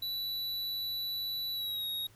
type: tone with pitch glide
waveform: square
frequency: 3951 to 3773 Hz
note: B7 to A#7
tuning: 0 to +20 cents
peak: -34 dBFS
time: 0.02-2.07 s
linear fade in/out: 5 ms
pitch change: -80 cents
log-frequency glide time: 1.53-1.86 s
effects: added 107 Hz sine -62 dBFS peak until 2.15 s + pink hiss -62 dBFS RMS until 2.15 s